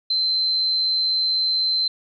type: tone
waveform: sine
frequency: 4092 Hz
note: C8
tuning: 39 cents flat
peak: -18 dBFS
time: 0.1-1.88 s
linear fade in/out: 5 ms
effects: none